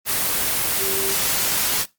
sine tone in noise, 388.4 Hz, G4, 16 cents flat, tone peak -27 dBFS, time 0.78-1.16 s, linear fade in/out 50 ms, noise white, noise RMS -21 dBFS, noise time 0.05-1.86 s, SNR -9 dB, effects noise-tail reverb RT60 0.2 s tail -19 dB re dry + Opus 24 kbps

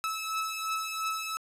sawtooth beating tone pair, 1302 / 1304.9 Hz, E6 / E6, -22 / -18 cents, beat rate 2.9 Hz, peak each -29 / -32 dBFS, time 0.04-1.37 s, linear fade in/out 0 ms, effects resampled to 32000 Hz + 10-bit

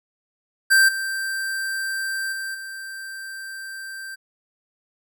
square tone with level steps, 1568 Hz, G6, in tune, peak -13 / -25 / -28 / -33 dBFS, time 0.7-4.16 s, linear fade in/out 20 ms, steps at 0.88 / 2.32 / 2.54 s, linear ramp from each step 10 ms, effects none

